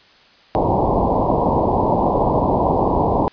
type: low-pass noise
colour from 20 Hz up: white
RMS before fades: -17 dBFS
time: 0.55-3.28 s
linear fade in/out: 0 ms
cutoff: 1000 Hz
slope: 96 dB/octave
effects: white hiss -50 dBFS RMS until 3.32 s + resampled to 11025 Hz